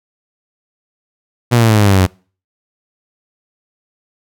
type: exponential sweep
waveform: sawtooth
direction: down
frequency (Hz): 122.8 to 90.2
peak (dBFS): -4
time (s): 1.51-2.07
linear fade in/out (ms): 20
effects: noise-tail reverb RT60 0.4 s tail -26 dB re dry